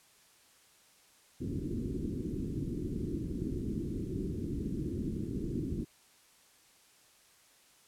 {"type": "low-pass noise", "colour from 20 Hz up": "white", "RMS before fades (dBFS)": -36, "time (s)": [1.4, 5.85], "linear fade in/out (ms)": 20, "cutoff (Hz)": 360, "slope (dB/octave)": 48, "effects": ["white hiss -63 dBFS RMS until 7.87 s", "low-pass 11000 Hz 12 dB/octave"]}